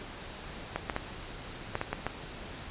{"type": "clicks", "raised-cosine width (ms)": 0.5, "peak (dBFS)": -15, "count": 7, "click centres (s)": [0.76, 0.898, 0.964, 1.754, 1.814, 1.93, 2.066], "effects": ["pink hiss -43 dBFS RMS until 2.7 s", "resampled to 8000 Hz"]}